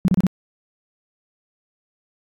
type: tone bursts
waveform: sine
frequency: 185.2 Hz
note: F#3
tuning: 2 cents sharp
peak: -12 dBFS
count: 4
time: 0.05-0.267 s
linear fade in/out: 0 ms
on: 31 ms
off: 31 ms
effects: AAC 48 kbps